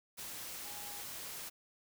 sine tone in noise, 821 Hz, G#5, 20 cents flat, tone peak -53 dBFS, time 0.64-1.02 s, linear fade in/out 20 ms, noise white, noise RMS -45 dBFS, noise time 0.17-1.5 s, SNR -11 dB, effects none

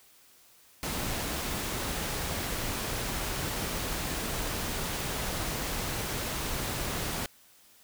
pink noise, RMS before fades -33 dBFS, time 0.83-7.26 s, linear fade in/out 0 ms, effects white hiss -59 dBFS RMS until 7.83 s

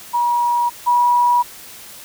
sine tone pair in turn, 958 / 968.6 Hz, A#5 / B5, +47 / -34 cents, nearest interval unison, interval 19 cents, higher second, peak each -14 / -11 dBFS, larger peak second, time 0.13-0.7 / 0.86-1.43 s, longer neither, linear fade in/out 20 ms, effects white hiss -38 dBFS RMS until 2.04 s

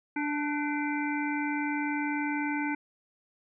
harmonic tone with a mistuned harmonic, 293.3 Hz, D4, 2 cents flat, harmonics 1 / 3 / 5 / 7 / 8, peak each -30 / -35 / -37 / -38 / -39 dBFS, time 0.16-2.75 s, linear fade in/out 5 ms, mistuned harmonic 5, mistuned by +51 cents, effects none

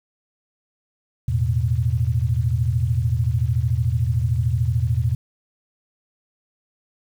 sine chord, E suspended fourth, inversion none, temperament equal, 82.41 / 110 / 123.47 Hz, E2 / A2 / B2, 0 / 0 / 0 cents, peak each -23 / -22 / -21 dBFS, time 1.28-5.15 s, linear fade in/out 5 ms, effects 8-bit

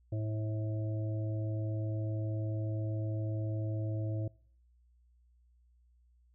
harmonic tone, 108.3 Hz, A2, 27 cents flat, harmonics 1 / 3 / 5 / 6, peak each -32 / -42 / -46 / -48 dBFS, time 0.12-4.28 s, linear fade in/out 5 ms, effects noise-tail reverb RT60 0.6 s tail -25 dB re dry + added 60 Hz sine -63 dBFS peak until 6.34 s

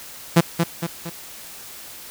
sawtooth tone with echo, 168.8 Hz, E3, 41 cents sharp, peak -6 dBFS, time 0.36-0.41 s, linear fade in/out 10 ms, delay 230 ms, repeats 3, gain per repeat -6 dB, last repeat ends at 1.1 s, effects white hiss -39 dBFS RMS until 2.1 s

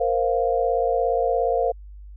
sine chord, Bb suspended second, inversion none, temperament equal, 466.2 / 523.3 / 698.5 Hz, Bb4 / C5 / F5, 0 / 0 / 0 cents, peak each -23 dBFS, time 0-1.72 s, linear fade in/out 10 ms, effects added 50 Hz sine -38 dBFS peak until 2.16 s

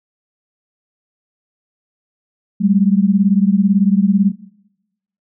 sine beating tone pair, 191.9 / 209.9 Hz, G3 / G#3, -37 / +19 cents, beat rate 18 Hz, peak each -13 dBFS, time 2.6-4.32 s, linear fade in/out 20 ms, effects noise-tail reverb RT60 0.9 s tail -18 dB re dry

